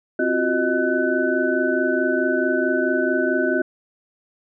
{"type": "tone cluster", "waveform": "sine", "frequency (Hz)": [262.2, 346.6, 371.2, 622, 1502], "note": ["C4", "F4", "F#4", "D#5", "F#6"], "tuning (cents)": [4, -13, 6, -1, 26], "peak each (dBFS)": -24, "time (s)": [0.19, 3.62], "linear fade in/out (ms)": 5, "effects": []}